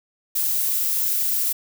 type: noise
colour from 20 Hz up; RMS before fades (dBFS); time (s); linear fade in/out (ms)
violet; -22; 0.35-1.53; 10
effects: none